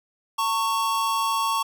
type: tone pair together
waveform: square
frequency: 904.1 / 1108.7 Hz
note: A5 / C#6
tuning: +47 / 0 cents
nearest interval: major third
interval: 353 cents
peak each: -27 / -24 dBFS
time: 0.38-1.63 s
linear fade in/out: 10 ms
effects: none